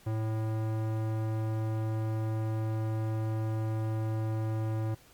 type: tone with low-pass filter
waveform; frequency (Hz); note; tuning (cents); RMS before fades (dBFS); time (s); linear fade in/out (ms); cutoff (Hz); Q
square; 110; A2; 0; -31; 0.06-4.95; 10; 1100; 0.63
effects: pink hiss -58 dBFS RMS until 5.13 s + MP3 96 kbps